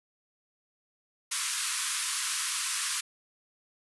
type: band-pass noise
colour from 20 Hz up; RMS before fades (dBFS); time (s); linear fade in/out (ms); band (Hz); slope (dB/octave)
white; -32; 1.31-3.01; 10; 1000 to 11000; 96
effects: none